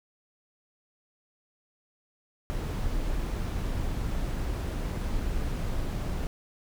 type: noise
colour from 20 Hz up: brown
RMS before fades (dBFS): -30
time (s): 2.5-6.27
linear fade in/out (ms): 0
effects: none